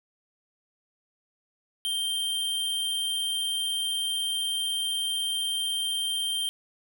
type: tone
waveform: square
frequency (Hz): 3158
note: G7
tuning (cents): +12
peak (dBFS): -27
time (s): 1.85-6.49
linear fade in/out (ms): 0
effects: 9-bit